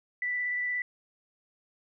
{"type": "tone with vibrato", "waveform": "sine", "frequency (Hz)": 1975.5, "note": "B6", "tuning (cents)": 0, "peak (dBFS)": -28, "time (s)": [0.22, 0.82], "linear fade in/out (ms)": 2, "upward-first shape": "square", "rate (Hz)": 17, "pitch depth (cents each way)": 9, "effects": []}